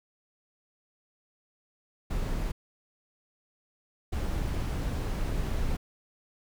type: noise bursts at uneven times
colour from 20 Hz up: brown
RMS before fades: -30 dBFS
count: 2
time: 2.1-2.52 / 4.12-5.77 s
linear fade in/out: 10 ms
effects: none